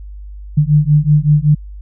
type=beating tone pair; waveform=sine; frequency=146.83 / 152.13 Hz; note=D3 / D#3; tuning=0 / -39 cents; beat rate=5.3 Hz; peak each=-11 dBFS; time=0.57-1.55 s; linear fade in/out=10 ms; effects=added 50 Hz sine -28 dBFS peak until 1.81 s